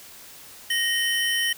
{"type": "tone pair together", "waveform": "square", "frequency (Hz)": [1867, 3046], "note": ["A#6", "F#7"], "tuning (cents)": [2, 50], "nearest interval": "minor sixth", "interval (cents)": 848, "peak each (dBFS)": -25, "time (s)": [0.7, 1.53], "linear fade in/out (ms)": 5, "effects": ["white hiss -45 dBFS RMS until 1.57 s"]}